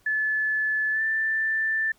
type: tone with pitch glide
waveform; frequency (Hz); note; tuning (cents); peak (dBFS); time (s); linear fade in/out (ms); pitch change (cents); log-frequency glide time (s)
sine; 1730 to 1770.4; A6 to A6; -30 to +10; -22; 0.06-1.92; 5; +40; 0.92-1.02
effects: pink hiss -62 dBFS RMS until 1.98 s